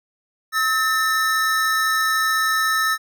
square tone pair together, 1290.2 / 1793 Hz, E6 / A6, -38 / +32 cents, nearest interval tritone, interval 570 cents, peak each -21 dBFS, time 0.52-2.98 s, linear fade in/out 50 ms, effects none

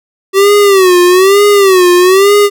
square tone with vibrato, 381.8 Hz, G4, 46 cents flat, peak -4 dBFS, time 0.33-2.5 s, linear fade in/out 50 ms, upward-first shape sine, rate 1.1 Hz, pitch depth 130 cents each way, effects none

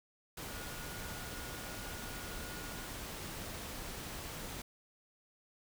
sine tone in noise, 1442 Hz, F#6, 45 cents flat, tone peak -52 dBFS, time 0.48-2.87 s, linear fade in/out 5 ms, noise pink, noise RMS -44 dBFS, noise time 0.37-4.62 s, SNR -11 dB, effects none

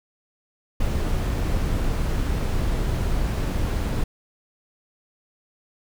brown noise, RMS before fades -23 dBFS, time 0.8-4.04 s, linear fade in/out 5 ms, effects none

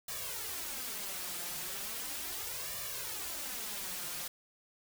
white noise with flanger, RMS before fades -40 dBFS, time 0.08-4.28 s, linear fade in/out 5 ms, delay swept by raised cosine 1.7 to 5.7 ms, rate 0.37 Hz, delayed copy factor +0.8, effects none

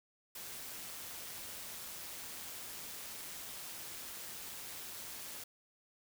white noise with amplitude modulation, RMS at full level -45 dBFS, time 0.35-5.44 s, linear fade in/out 5 ms, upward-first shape sine, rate 166 Hz, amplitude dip 30%, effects none

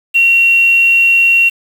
sine tone with quantisation, 2739 Hz, F7, 34 cents flat, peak -6 dBFS, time 0.14-1.5 s, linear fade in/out 20 ms, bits 5, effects none

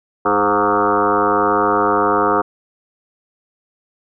sine tone with frequency modulation, 820 Hz, G#5, 22 cents flat, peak -12 dBFS, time 0.25-2.42 s, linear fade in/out 10 ms, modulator 101 Hz, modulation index 5.2, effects none

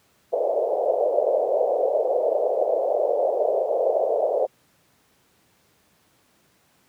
pink band-pass noise, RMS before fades -22 dBFS, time 0.32-4.47 s, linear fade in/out 20 ms, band 470 to 660 Hz, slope 48 dB/octave, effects pink hiss -62 dBFS RMS until 6.88 s + high-pass 100 Hz 12 dB/octave

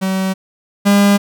45% pulse tone pair in turn, 190 / 201.7 Hz, F#3 / G3, +46 / +50 cents, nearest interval minor second, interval 104 cents, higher second, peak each -15 / -8 dBFS, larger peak second, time 0.01-0.34 / 0.85-1.18 s, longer neither, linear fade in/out 20 ms, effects none

